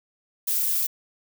violet noise, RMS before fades -24 dBFS, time 0.47-0.87 s, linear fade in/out 10 ms, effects none

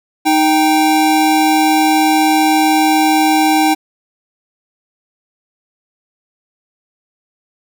square tone pair together, 311.1 / 784 Hz, D#4 / G5, 0 / 0 cents, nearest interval octave + major third, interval 1600 cents, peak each -13 dBFS, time 0.25-3.75 s, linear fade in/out 20 ms, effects none

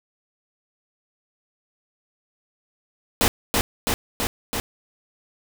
pink noise with echo, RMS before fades -18 dBFS, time 3.21-3.28 s, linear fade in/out 0 ms, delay 330 ms, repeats 4, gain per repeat -2 dB, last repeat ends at 4.6 s, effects none

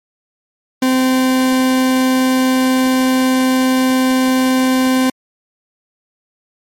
40% pulse tone, 258.7 Hz, C4, 19 cents flat, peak -10 dBFS, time 0.82-5.1 s, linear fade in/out 5 ms, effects MP3 64 kbps

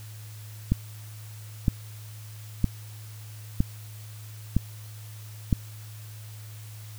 click train, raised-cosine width 5 ms, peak -8 dBFS, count 6, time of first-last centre 0.72-5.528 s, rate 1.04 Hz, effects added 107 Hz sine -40 dBFS peak until 6.98 s + white hiss -50 dBFS RMS until 6.98 s

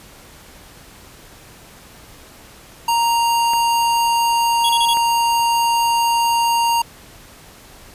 square tone, 932.3 Hz, A#5, in tune, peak -15 dBFS, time 2.88-6.82 s, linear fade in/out 5 ms
clicks, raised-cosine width 0.5 ms, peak -15 dBFS, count 2, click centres 3.535 / 4.971 s
square tone bursts, 3352 Hz, G#7, 15 cents sharp, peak -18 dBFS, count 4, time 4.64-4.936 s, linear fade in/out 5 ms, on 53 ms, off 28 ms
effects pink hiss -43 dBFS RMS until 7.94 s + resampled to 32000 Hz

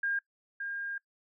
sine tone pair in turn, 1612 / 1612 Hz, G6 / G6, +48 / +48 cents, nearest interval unison, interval 0 cents, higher neither, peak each -28 / -34 dBFS, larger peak first, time 0.03-0.19 / 0.6-0.98 s, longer second, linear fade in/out 5 ms, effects noise-tail reverb RT60 0.1 s tail -22 dB re dry

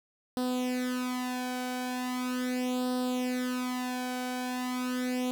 sawtooth tone with flanger, 251.3 Hz, B3, 30 cents sharp, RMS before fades -32 dBFS, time 0.37-5.31 s, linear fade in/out 0 ms, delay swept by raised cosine 0.22 to 1.32 ms, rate 0.39 Hz, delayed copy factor +0.8, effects none

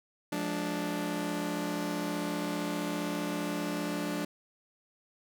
sawtooth chord, D diminished, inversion first, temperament just, 176.2 / 211.4 / 293.7 Hz, F3 / Ab3 / D4, +16 / +31 / 0 cents, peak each -33 / -34 / -30 dBFS, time 0.32-4.25 s, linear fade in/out 5 ms, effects none

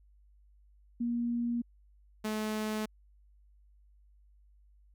sine / sawtooth tone pair in turn, 237.5 / 215.3 Hz, A#3 / A3, +33 / -37 cents, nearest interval major second, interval 170 cents, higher first, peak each -29 / -28 dBFS, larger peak second, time 1-1.62 / 2.24-2.86 s, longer neither, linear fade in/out 10 ms, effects added 50 Hz sine -59 dBFS peak until 4.94 s

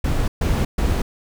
brown noise bursts, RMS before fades -19 dBFS, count 3, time 0.04-1.02 s, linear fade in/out 5 ms, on 240 ms, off 130 ms, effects none

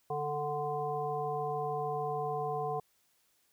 harmonic tone, 147.8 Hz, D3, 11 cents sharp, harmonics 1 / 3 / 5 / 7, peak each -41 / -36 / -35 / -40 dBFS, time 0.1-2.8 s, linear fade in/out 5 ms, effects white hiss -72 dBFS RMS until 3.52 s

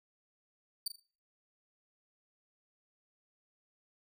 sawtooth tone with echo, 4603 Hz, D8, 36 cents flat, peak -29 dBFS, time 0.86-0.88 s, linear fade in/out 5 ms, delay 40 ms, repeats 3, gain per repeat -10 dB, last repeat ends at 1 s, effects noise-tail reverb RT60 0.4 s tail -20 dB re dry

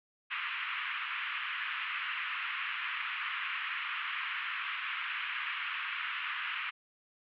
white band-pass noise, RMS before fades -37 dBFS, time 0.3-6.71 s, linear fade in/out 20 ms, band 1100 to 2900 Hz, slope 48 dB/octave, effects none

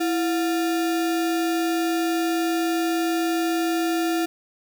sine tone with sample-and-hold, 331.6 Hz, E4, 10 cents sharp, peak -20 dBFS, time 0-4.26 s, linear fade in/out 10 ms, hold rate 1050 Hz, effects none

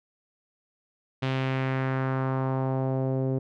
sawtooth tone with low-pass filter sweep, 132.1 Hz, C3, 17 cents sharp, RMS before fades -27 dBFS, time 1.22-3.39 s, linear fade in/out 10 ms, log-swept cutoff 3300 to 440 Hz, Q 1.7, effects none

